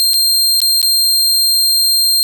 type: tone with dropouts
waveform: sawtooth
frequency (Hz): 4186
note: C8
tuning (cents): 0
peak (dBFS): -7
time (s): 0-2.23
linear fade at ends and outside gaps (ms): 0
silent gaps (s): 0.134-0.141 / 0.603-0.617 / 0.816-0.828
effects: none